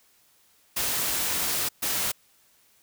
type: noise bursts at uneven times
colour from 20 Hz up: white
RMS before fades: -27 dBFS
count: 2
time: 0.76-1.69 / 1.82-2.12 s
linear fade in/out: 10 ms
effects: white hiss -62 dBFS RMS until 2.82 s